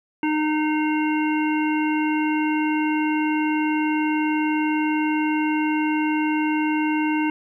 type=harmonic tone; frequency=306.7 Hz; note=D#4; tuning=25 cents flat; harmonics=1 / 3 / 5 / 7 / 9; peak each=-20 / -27 / -33 / -32 / -32 dBFS; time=0.23-7.3 s; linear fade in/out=2 ms; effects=10-bit